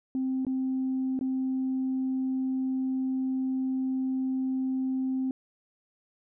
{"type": "tone with dropouts", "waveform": "sine", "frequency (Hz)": 261.6, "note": "C4", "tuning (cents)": 0, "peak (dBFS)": -25, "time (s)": [0.15, 5.31], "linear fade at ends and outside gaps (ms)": 1, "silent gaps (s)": [[0.45, 0.467], [1.191, 1.211]], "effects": ["tanh soft clip ceiling -22 dBFS"]}